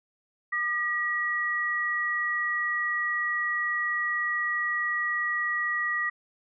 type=tone pair together; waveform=sine; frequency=1207.6 / 1917 Hz; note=D6 / A#6; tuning=+48 / +48 cents; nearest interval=minor sixth; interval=800 cents; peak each=-32 / -26 dBFS; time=0.52-6.1 s; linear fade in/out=10 ms; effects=none